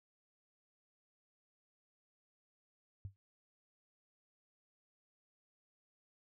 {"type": "tone with exponential decay", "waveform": "sine", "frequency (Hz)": 98, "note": "G2", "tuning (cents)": 0, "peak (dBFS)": -38, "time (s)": [3.05, 3.16], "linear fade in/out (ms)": 0, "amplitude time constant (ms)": 22, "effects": []}